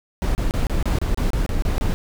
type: noise bursts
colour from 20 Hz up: brown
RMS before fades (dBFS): -20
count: 11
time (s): 0.22-1.94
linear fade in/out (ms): 0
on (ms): 130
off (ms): 29
effects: none